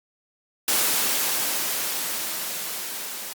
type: noise with level ramp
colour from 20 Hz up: white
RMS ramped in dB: -21 to -34 dBFS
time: 0.68-3.33 s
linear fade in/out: 2 ms
effects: high-pass 200 Hz 12 dB/octave + Opus 48 kbps